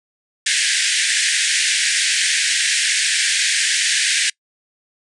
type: band-pass noise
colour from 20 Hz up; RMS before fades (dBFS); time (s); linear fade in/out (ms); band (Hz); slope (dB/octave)
pink; -18; 0.46-4.3; 5; 1600 to 9700; 96
effects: noise-tail reverb RT60 0.1 s tail -26 dB re dry